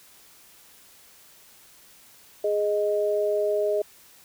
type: tone pair together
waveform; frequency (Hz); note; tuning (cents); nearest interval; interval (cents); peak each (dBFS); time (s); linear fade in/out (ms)
sine; 415.2 / 621.7; G#4 / D#5; 0 / -2; perfect fifth; 698; -24; 2.44-3.82; 5
effects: white hiss -53 dBFS RMS until 4.24 s